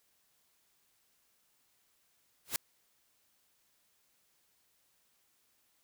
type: noise with exponential growth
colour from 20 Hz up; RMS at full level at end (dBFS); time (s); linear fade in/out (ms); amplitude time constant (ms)
white; -28; 2.45-2.56; 1; 22
effects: white hiss -73 dBFS RMS until 5.83 s